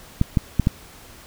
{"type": "clicks", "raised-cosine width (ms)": 5, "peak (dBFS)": -4, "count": 4, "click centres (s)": [0.214, 0.372, 0.597, 0.671], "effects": ["pink hiss -45 dBFS RMS until 1.26 s"]}